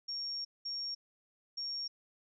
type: tone bursts at uneven times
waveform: sine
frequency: 5540 Hz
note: F8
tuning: 15 cents flat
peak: -36 dBFS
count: 3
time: 0.08-0.45 / 0.65-0.95 / 1.57-1.88 s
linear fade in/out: 10 ms
effects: none